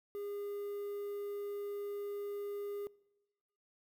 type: tone with quantisation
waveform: triangle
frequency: 407.2 Hz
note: G#4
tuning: 34 cents flat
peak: -37 dBFS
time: 0.15-2.87 s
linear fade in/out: 0 ms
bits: 10
effects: noise-tail reverb RT60 1.0 s tail -23 dB re dry